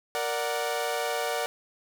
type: chord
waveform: sawtooth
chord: Bb augmented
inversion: none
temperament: equal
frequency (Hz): 466.2 / 587.3 / 740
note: Bb4 / D5 / F#5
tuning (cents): 0 / 0 / 0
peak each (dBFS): -28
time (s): 0.15-1.46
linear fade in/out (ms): 0
effects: 9-bit